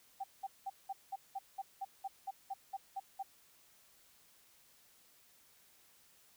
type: tone bursts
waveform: sine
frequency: 780 Hz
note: G5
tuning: 9 cents flat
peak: -37 dBFS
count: 14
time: 0.2-3.23 s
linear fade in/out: 10 ms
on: 40 ms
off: 190 ms
effects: white hiss -66 dBFS RMS until 6.36 s